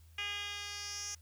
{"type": "tone with band-pass filter sweep", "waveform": "10% pulse", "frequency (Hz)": 409, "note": "G#4", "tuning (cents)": -26, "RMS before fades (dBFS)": -41, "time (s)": [0.18, 1.15], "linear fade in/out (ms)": 5, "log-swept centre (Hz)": [2800, 6100], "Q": 3.5, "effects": ["added 81 Hz sine -56 dBFS peak until 1.21 s", "white hiss -69 dBFS RMS until 1.21 s"]}